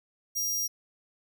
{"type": "tone", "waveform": "sawtooth", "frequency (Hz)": 5700, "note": "F8", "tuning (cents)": 34, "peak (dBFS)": -25, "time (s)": [0.35, 0.68], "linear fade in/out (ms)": 20, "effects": []}